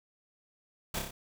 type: noise with echo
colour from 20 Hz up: pink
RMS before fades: -34 dBFS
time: 0.94-0.99 s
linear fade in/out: 5 ms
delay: 30 ms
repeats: 4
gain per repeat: -3 dB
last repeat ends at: 1.11 s
effects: none